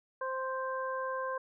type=harmonic tone; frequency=523.3 Hz; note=C5; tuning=in tune; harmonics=1 / 2 / 3; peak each=-36 / -36 / -41 dBFS; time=0.21-1.38 s; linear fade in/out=5 ms; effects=none